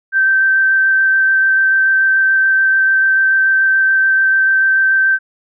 sine tone with vibrato, 1556 Hz, G6, 13 cents flat, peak -9 dBFS, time 0.12-5.19 s, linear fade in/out 50 ms, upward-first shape square, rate 6.9 Hz, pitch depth 8 cents each way, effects none

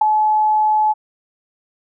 sine tone with ADSR envelope, 857 Hz, A5, 46 cents flat, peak -6 dBFS, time 0.01-0.94 s, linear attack 7 ms, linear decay 6 ms, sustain -6 dB, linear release 29 ms, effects none

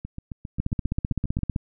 two click trains, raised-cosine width 5 ms, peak -21 / -12 dBFS, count 11 / 16, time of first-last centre 0.05-1.389 / 0.6-1.562 s, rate 7.47 / 15.6 Hz, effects none

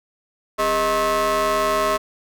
30% pulse ring-modulated tone, 222.6 Hz, A3, 20 cents sharp, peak -12 dBFS, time 0.58-1.98 s, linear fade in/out 20 ms, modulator 852 Hz, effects none

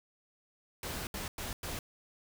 pink noise bursts at uneven times, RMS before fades -39 dBFS, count 4, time 0.83-1.07 / 1.14-1.28 / 1.38-1.53 / 1.63-1.79 s, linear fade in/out 2 ms, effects none

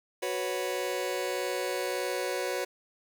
sawtooth chord, F# suspended fourth, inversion none, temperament just, 370 / 493.3 / 555 Hz, F#4 / B4 / C#5, 0 / -2 / +2 cents, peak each -30 dBFS, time 0.22-2.65 s, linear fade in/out 10 ms, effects 9-bit

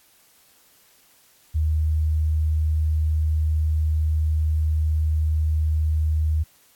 sine tone, 77.78 Hz, D#2, in tune, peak -18 dBFS, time 1.54-6.44 s, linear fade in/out 20 ms, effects white hiss -57 dBFS RMS until 6.75 s + AAC 64 kbps

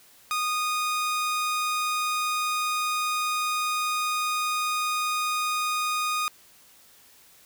sawtooth tone, 1235 Hz, D#6, 13 cents flat, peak -21 dBFS, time 0.31-6.28 s, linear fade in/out 0 ms, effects white hiss -55 dBFS RMS until 7.45 s

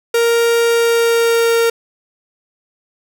45% pulse tone with pitch glide, 466.2 to 462.2 Hz, A#4 to A#4, 0 to -15 cents, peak -11 dBFS, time 0.14-1.7 s, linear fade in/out 5 ms, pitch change -15 cents, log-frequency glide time 0.63-1.55 s, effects none

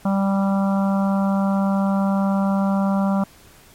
harmonic tone, 195.9 Hz, G3, 1 cent flat, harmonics 1 / 3 / 4 / 5 / 6 / 7, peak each -17 / -27 / -29 / -31 / -33 / -34 dBFS, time 0.05-3.24 s, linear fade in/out 5 ms, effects pink hiss -49 dBFS RMS until 3.74 s + MP3 64 kbps

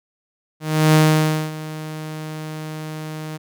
sawtooth tone with ADSR envelope, 155.56 Hz, D#3, in tune, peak -6 dBFS, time 0.6-3.38 s, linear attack 340 ms, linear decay 570 ms, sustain -18 dB, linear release 19 ms, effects none

